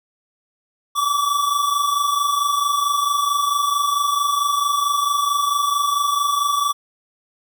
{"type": "tone pair together", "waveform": "square", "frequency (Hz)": [1132, 1156.5], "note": ["C#6", "D6"], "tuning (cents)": [36, -27], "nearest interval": "unison", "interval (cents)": 37, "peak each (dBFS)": [-24, -19], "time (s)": [0.95, 6.73], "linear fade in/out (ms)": 20, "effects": []}